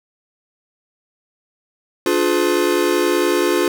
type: chord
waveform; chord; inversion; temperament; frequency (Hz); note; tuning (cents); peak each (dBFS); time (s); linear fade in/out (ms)
square; D diminished seventh; none; just; 293.7 / 352.4 / 422.9 / 507.5; D4 / F4 / Ab4 / Cb5; 0 / +16 / +31 / +47; -23 / -18 / -22 / -24; 2.06-3.68; 2
effects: none